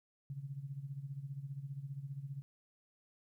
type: tone with tremolo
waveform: sine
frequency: 138.59 Hz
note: C#3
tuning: in tune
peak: -38 dBFS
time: 0.3-2.42 s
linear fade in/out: 0 ms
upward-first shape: sine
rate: 15 Hz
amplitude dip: 75%
effects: 13-bit